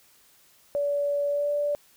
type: tone with pitch glide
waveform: sine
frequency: 574 to 582.7 Hz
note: D5 to D5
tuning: -40 to -14 cents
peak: -23 dBFS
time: 0.75-1.75 s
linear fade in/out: 0 ms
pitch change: +26 cents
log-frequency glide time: 1.28-1.51 s
effects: white hiss -59 dBFS RMS until 1.96 s